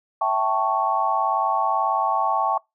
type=chord; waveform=sine; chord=A dominant seventh; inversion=second; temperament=equal with one note detuned; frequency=659.3 / 781.7 / 880 / 1108.7 Hz; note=E5 / G5 / A5 / C#6; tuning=0 / -5 / 0 / 0 cents; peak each=-27 / -24 / -24 / -23 dBFS; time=0.21-2.58 s; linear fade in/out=5 ms; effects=noise-tail reverb RT60 0.2 s tail -25 dB re dry